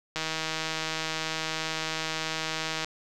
click train, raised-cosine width 0.2 ms, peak -13 dBFS, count 428, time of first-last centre 0.16-2.846 s, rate 159 Hz, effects none

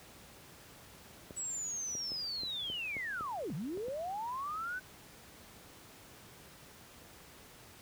clicks, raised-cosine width 2 ms, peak -32 dBFS, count 10, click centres 1.308 / 1.952 / 2.119 / 2.434 / 2.7 / 2.967 / 3.209 / 3.501 / 3.774 / 3.883 s
sine linear two-way sweep, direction down then up, 7902 to 130.6 to 1535 Hz, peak -36 dBFS, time 1.36-4.8 s, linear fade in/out 20 ms, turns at 3.54 s
effects pink hiss -55 dBFS RMS until 7.81 s + high-pass 60 Hz 12 dB/octave

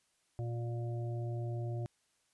harmonic tone, 118.2 Hz, A#2, 24 cents sharp, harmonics 1 / 3 / 5 / 6, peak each -35 / -45 / -49 / -51 dBFS, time 0.39-1.86 s, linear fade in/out 0 ms, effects white hiss -75 dBFS RMS until 2.33 s + resampled to 24000 Hz

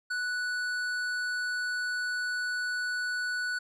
sine tone with hard clipping, 1480 Hz, F#6, in tune, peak -31 dBFS, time 0.1-3.59 s, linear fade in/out 10 ms, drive 10 dB, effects none

